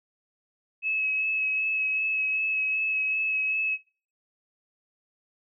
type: tone with vibrato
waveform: sine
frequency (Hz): 2577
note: E7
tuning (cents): -40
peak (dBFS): -24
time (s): 0.82-3.78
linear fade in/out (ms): 50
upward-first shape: sine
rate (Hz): 2.6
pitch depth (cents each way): 15
effects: noise-tail reverb RT60 0.4 s tail -23 dB re dry